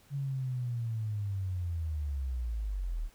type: linear sweep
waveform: sine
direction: down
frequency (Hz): 142 to 36.09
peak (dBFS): -31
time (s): 0.1-3.1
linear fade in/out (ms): 50
effects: pink hiss -62 dBFS RMS until 3.14 s